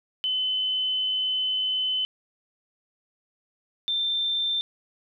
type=tone pair in turn; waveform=sine; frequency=3034 / 3572 Hz; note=F#7 / A7; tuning=+43 / +25 cents; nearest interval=minor third; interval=282 cents; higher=second; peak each=-23 dBFS; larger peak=neither; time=0.24-2.05 / 3.88-4.61 s; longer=first; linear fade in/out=0 ms; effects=none